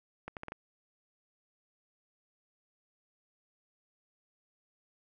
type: accelerating click train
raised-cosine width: 0.5 ms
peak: -25 dBFS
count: 5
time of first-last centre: 0.28-0.521 s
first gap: 88 ms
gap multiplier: 0.75
effects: none